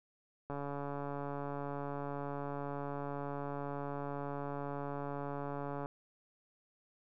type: click train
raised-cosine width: 1 ms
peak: -27 dBFS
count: 762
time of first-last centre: 0.5-5.859 s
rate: 142 Hz
effects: none